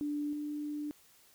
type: tone pair in turn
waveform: sine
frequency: 293.7 / 296.3 Hz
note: D4 / D4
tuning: 0 / +15 cents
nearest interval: unison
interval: 15 cents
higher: second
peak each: -32 / -35 dBFS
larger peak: first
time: 0.01-0.33 / 0.33-0.91 s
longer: second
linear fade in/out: 0 ms
effects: white hiss -63 dBFS RMS until 1.34 s